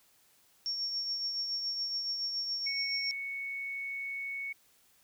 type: tone with tremolo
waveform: sine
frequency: 5500 Hz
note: F8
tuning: 27 cents flat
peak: -30 dBFS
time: 0.66-3.11 s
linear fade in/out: 0 ms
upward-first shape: triangle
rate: 7.1 Hz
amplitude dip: 45%
type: tone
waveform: sine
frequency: 2217 Hz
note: C#7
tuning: in tune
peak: -35 dBFS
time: 2.66-4.53 s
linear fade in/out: 10 ms
effects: white hiss -66 dBFS RMS until 5.03 s